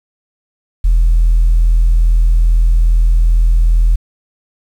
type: tone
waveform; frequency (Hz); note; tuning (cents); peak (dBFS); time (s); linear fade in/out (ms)
sine; 41.2; E1; 0; -5; 0.84-3.96; 10
effects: tanh soft clip ceiling -4 dBFS + 7-bit